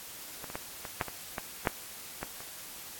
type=clicks; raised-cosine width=0.5 ms; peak=-25 / -26 / -19 / -25 / -12 / -24 / -17 / -10 / -19 / -30 dBFS; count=10; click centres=0.442 / 0.501 / 0.555 / 0.852 / 1.012 / 1.083 / 1.382 / 1.672 / 2.23 / 2.405 s; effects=white hiss -45 dBFS RMS until 2.99 s + AAC 64 kbps